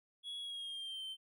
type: tone with pitch glide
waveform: triangle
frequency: 3350 to 3108 Hz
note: G#7 to G7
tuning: +14 to -16 cents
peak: -40 dBFS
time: 0.23-1.17 s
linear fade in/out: 50 ms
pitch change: -130 cents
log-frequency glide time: 0.39-1.04 s
effects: none